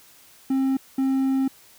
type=tone pair in turn; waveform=triangle; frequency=266.8 / 266.8 Hz; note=C4 / C4; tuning=+34 / +34 cents; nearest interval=unison; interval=0 cents; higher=neither; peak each=-17 dBFS; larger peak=neither; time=0.5-0.77 / 0.98-1.48 s; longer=second; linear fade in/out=5 ms; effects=white hiss -52 dBFS RMS until 1.78 s